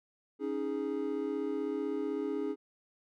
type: chord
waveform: triangle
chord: C# suspended second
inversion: none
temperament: equal with one note detuned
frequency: 277.2 / 313.1 / 415.3 Hz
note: C#4 / D#4 / G#4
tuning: 0 / +11 / 0 cents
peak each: -35 / -35 / -33 dBFS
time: 0.39-2.56 s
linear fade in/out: 50 ms
effects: none